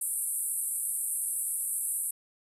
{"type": "band-pass noise", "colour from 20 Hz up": "white", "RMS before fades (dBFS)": -32, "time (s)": [0.01, 2.11], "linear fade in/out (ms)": 5, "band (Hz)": [8300, 12000], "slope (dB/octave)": 96, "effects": []}